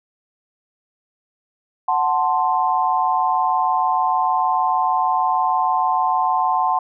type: chord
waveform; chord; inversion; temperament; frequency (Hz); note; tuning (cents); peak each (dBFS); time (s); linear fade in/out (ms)
sine; F# diminished; none; equal; 740 / 880 / 1046.5; F#5 / A5 / C6; 0 / 0 / 0; -20; 1.88-6.79; 5
effects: none

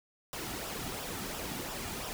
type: noise with flanger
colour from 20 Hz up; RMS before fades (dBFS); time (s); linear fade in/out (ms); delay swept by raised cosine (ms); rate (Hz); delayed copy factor
pink; -39; 0.33-2.13; 0; 0.46 to 1.96; 2.9; -0.5
effects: none

